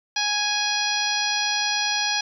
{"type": "harmonic tone with a mistuned harmonic", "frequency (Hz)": 830.6, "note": "G#5", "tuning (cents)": 0, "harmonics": [1, 2, 3, 4, 5, 6, 7], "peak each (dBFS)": [-29, -29, -29, -29, -29, -29, -29], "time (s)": [0.16, 2.21], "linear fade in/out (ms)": 5, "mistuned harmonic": 7, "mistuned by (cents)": -25, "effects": ["9-bit"]}